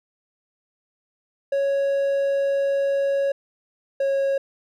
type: tone pair in turn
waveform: triangle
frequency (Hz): 554.4 / 548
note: C#5 / C#5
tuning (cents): 0 / -20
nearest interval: unison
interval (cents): 20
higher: first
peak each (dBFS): -17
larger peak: neither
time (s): 1.52-3.32 / 4-4.38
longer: first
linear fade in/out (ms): 5
effects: none